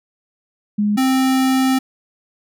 sine / square tone pair in turn, 207.7 / 262.4 Hz, G#3 / C4, 0 / +5 cents, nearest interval major third, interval 405 cents, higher second, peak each -14 dBFS, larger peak neither, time 0.78-0.97 / 0.97-1.79 s, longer second, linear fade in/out 10 ms, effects none

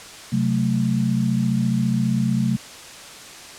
sine chord, F# diminished, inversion second, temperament equal, 130.81 / 185 / 220 Hz, C3 / F#3 / A3, 0 / 0 / 0 cents, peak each -22 / -23 / -21 dBFS, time 0.32-2.57 s, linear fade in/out 10 ms, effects white hiss -39 dBFS RMS until 3.58 s + low-pass 8000 Hz 12 dB/octave

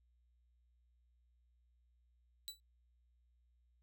sawtooth tone with exponential decay, 3951 Hz, B7, in tune, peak -36 dBFS, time 2.48-2.6 s, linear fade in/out 0 ms, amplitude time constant 25 ms, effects added 60 Hz sine -70 dBFS peak until 3.82 s

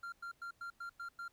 triangle tone bursts, 1386 Hz, F6, 14 cents flat, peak -40 dBFS, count 7, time 0.03-1.281 s, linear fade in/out 5 ms, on 93 ms, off 100 ms, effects pink hiss -73 dBFS RMS until 1.32 s

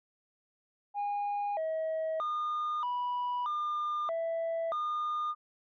sine tone with pitch steps, 817 / 639 / 1218 / 981 / 1204 / 661 / 1217 Hz, G#5 / D#5 / D#6 / B5 / D6 / E5 / D#6, -29 / +46 / -37 / -12 / +43 / +5 / -39 cents, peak -28 dBFS, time 0.94-5.35 s, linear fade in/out 50 ms, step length 630 ms, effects tanh soft clip ceiling -29 dBFS

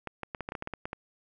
clicks, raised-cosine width 0.5 ms, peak -20 dBFS, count 12, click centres 0.073 / 0.233 / 0.348 / 0.407 / 0.489 / 0.521 / 0.552 / 0.624 / 0.674 / 0.737 / 0.855 / 0.931 s, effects none

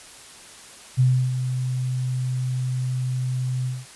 sine tone with ADSR envelope, 127.7 Hz, C3, 42 cents flat, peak -13 dBFS, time 0.97-3.86 s, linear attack 30 ms, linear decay 310 ms, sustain -9 dB, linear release 200 ms, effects white hiss -44 dBFS RMS until 3.95 s + resampled to 24000 Hz

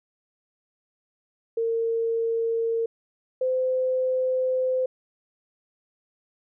sine tone pair in turn, 457.2 / 514.1 Hz, A#4 / C5, -34 / -31 cents, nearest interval major second, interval 203 cents, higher second, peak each -22 / -21 dBFS, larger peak second, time 1.57-2.86 / 3.41-4.86 s, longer second, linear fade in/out 5 ms, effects none

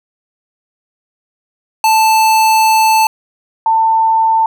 square / sine tone pair in turn, 880 / 893.8 Hz, A5 / A5, 0 / +27 cents, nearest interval unison, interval 27 cents, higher second, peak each -8 dBFS, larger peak neither, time 1.84-3.07 / 3.66-4.46 s, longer first, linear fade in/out 2 ms, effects none

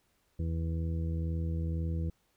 harmonic tone, 82 Hz, E2, 9 cents flat, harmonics 1 / 2 / 3 / 4 / 5 / 6, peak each -31 / -36 / -50 / -44 / -56 / -48 dBFS, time 0.39-2.1 s, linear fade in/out 5 ms, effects pink hiss -73 dBFS RMS until 2.36 s

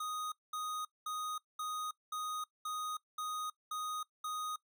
square tone bursts, 1244.5 Hz, D#6, in tune, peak -38 dBFS, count 9, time 0-4.56 s, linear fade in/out 5 ms, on 320 ms, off 210 ms, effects noise-tail reverb RT60 0.1 s tail -20 dB re dry

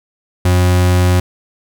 40% pulse tone, 90 Hz, F#2, 47 cents flat, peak -8 dBFS, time 0.45-1.2 s, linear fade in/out 5 ms, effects none

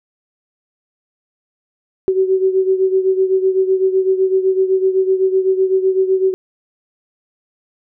sine beating tone pair, 377.4 / 385.3 Hz, F#4 / G4, +34 / -30 cents, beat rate 7.9 Hz, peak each -13 / -18 dBFS, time 2.08-6.34 s, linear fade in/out 0 ms, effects none

